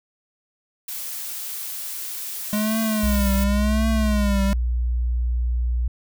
blue noise, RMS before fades -31 dBFS, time 0.88-3.44 s, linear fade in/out 5 ms
square tone with vibrato, 208.7 Hz, G#3, 9 cents sharp, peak -21 dBFS, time 2.53-4.53 s, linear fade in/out 0 ms, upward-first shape triangle, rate 0.92 Hz, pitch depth 120 cents each way
sine tone with pitch glide, 61.9 to 60.03 Hz, B1 to B1, +5 to -48 cents, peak -19 dBFS, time 3.03-5.88 s, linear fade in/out 5 ms, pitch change -53 cents, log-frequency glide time 4.04-4.15 s
effects none

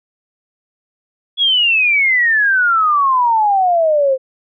sine exponential sweep, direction down, 3400 to 515 Hz, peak -10 dBFS, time 1.37-4.18 s, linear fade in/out 50 ms, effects none

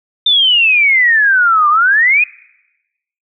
sine exponential two-way sweep, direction down then up, 3621 to 1172 to 2540 Hz, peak -7 dBFS, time 0.26-2.24 s, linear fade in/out 5 ms, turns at 1.69 s, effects noise-tail reverb RT60 1.0 s tail -24 dB re dry

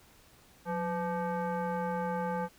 sine tone with frequency modulation, 180.7 Hz, F#3, 41 cents flat, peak -30 dBFS, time 0.65-2.49 s, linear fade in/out 50 ms, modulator 686 Hz, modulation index 1.4, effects pink hiss -60 dBFS RMS until 2.58 s

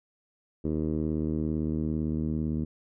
10% pulse tone with low-pass filter sweep, 77.78 Hz, D#2, in tune, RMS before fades -29 dBFS, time 0.64-2.65 s, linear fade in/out 10 ms, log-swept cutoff 360 to 240 Hz, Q 1.6, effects none

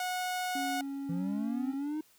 sawtooth tone, 731 Hz, F#5, 21 cents flat, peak -28 dBFS, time 0-0.81 s, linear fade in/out 2 ms
triangle tone with pitch glide, 275.3 to 279 Hz, C#4 to C#4, -12 to +11 cents, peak -33 dBFS, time 0.55-1.74 s, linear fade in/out 5 ms, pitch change +23 cents, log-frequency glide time 0.7-1.51 s
triangle linear sweep, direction up, 164.81 to 313.6 Hz, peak -30 dBFS, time 1.09-2.01 s, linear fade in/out 5 ms
effects white hiss -64 dBFS RMS until 2.18 s

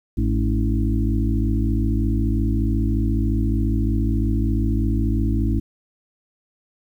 harmonic tone with a mistuned harmonic, 54.3 Hz, A1, 22 cents flat, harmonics 1 / 2 / 4 / 5 / 6, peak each -20 / -23 / -26 / -27 / -28 dBFS, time 0.17-5.6 s, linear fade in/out 10 ms, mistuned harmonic 5, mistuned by +56 cents, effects 9-bit

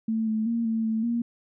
sine tone with pitch steps, 222.6 / 218.4 / 231.9 / 224.3 / 221.6 / 235.2 Hz, A3 / A3 / A#3 / A3 / A3 / A#3, +20 / -13 / -9 / +34 / +13 / +16 cents, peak -23 dBFS, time 0.08-1.22 s, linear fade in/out 5 ms, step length 190 ms, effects none

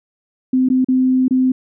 sine tone with dropouts, 257.7 Hz, C4, 26 cents flat, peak -11 dBFS, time 0.53-1.52 s, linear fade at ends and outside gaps 5 ms, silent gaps 0.688-0.7 / 0.846-0.885 / 1.282-1.308 s, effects none

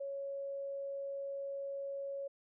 sine tone, 554.4 Hz, C#5, in tune, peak -38 dBFS, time 0-2.28 s, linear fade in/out 10 ms, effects none

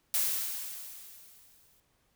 blue noise with exponential decay, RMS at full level -27 dBFS, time 0.14-1.8 s, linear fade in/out 1 ms, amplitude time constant 360 ms, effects pink hiss -72 dBFS RMS until 2.15 s

